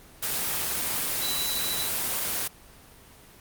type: tone in noise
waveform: sine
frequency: 3950 Hz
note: B7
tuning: in tune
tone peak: -30 dBFS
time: 1.21-1.89 s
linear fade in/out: 10 ms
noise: white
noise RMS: -28 dBFS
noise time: 0.22-2.48 s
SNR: -5 dB
effects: pink hiss -51 dBFS RMS until 3.4 s + Opus 24 kbps